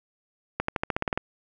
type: accelerating click train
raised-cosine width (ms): 0.5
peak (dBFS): -10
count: 10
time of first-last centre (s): 0.6-1.176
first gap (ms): 84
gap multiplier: 0.93
effects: none